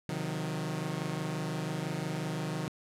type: chord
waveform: sawtooth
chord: C diminished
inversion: none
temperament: equal with one note detuned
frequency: 130.81 / 155.56 / 181.4 Hz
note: C3 / Eb3 / Gb3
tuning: 0 / 0 / -34 cents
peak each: -36 / -31 / -34 dBFS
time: 0.09-2.68 s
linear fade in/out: 0 ms
effects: low-pass 11000 Hz 12 dB/octave